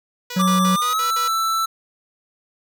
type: tone bursts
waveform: 5% pulse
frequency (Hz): 488.8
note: B4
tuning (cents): -18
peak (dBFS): -17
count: 6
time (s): 0.3-1.28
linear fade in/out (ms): 5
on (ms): 120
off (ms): 52
type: harmonic tone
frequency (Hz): 185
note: F#3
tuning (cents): 0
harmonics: 1 / 3 / 5 / 7 / 9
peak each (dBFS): -16 / -31 / -40 / -38 / -39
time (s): 0.36-0.76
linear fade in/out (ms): 10
type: tone with pitch glide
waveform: square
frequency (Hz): 1174.7 to 1326.2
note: D6 to E6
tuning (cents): 0 to +10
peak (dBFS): -19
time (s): 0.39-1.66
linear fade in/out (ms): 10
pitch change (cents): +210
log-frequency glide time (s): 0.72-1.05
effects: none